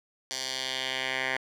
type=tone with band-pass filter sweep; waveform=10% pulse; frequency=130.9 Hz; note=C3; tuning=1 cent sharp; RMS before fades=-32 dBFS; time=0.31-1.37 s; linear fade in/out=0 ms; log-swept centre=5300 to 1900 Hz; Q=1.9; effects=none